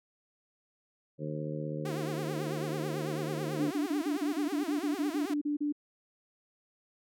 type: harmonic tone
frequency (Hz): 76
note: D#2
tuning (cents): -40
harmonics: 2 / 3 / 4 / 5 / 6 / 7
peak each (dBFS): -36 / -43 / -41 / -45 / -43 / -41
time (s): 1.18-3.72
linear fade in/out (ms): 50
type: tone with vibrato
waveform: sawtooth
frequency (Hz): 360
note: F#4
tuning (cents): -47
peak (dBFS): -33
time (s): 1.85-5.34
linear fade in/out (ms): 5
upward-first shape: triangle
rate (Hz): 9.1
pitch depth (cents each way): 250
type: tone bursts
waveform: sine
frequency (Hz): 293.7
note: D4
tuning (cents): 0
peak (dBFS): -28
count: 14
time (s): 3.59-5.725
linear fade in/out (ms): 10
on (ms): 120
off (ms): 35
effects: none